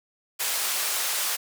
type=band-pass noise; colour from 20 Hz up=white; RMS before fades=-27 dBFS; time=0.39-1.37 s; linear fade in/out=20 ms; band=610 to 15000 Hz; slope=12 dB/octave; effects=none